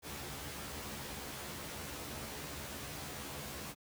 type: noise with comb filter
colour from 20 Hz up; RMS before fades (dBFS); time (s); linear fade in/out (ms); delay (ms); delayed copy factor
pink; -44; 0.02-3.75; 50; 14; +0.95
effects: high-pass 60 Hz 12 dB/octave